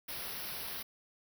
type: band-stop noise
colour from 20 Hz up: white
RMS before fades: -41 dBFS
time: 0.08-0.83 s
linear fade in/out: 10 ms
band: 5700 to 10000 Hz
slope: 96 dB/octave
effects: none